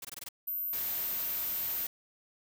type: noise bursts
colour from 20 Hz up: white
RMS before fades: -42 dBFS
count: 6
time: 0.02-0.288 s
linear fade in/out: 5 ms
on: 28 ms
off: 20 ms
type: tone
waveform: sine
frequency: 13590 Hz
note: G#9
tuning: 39 cents sharp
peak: -32 dBFS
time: 0.47-1.87 s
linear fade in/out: 10 ms
type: noise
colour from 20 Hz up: white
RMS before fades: -41 dBFS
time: 0.73-1.87 s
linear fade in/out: 2 ms
effects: none